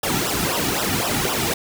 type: noise with flanger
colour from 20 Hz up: pink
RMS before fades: -22 dBFS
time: 0.03-1.54 s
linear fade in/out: 5 ms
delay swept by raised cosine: 0.45 to 1.95 ms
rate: 3.9 Hz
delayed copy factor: -0.95
effects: none